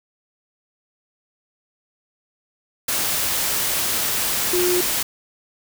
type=tone in noise; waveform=sine; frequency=357.8 Hz; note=F4; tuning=42 cents sharp; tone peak=-18 dBFS; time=4.53-4.81 s; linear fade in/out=5 ms; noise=white; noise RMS=-22 dBFS; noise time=2.88-5.03 s; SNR=+1 dB; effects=none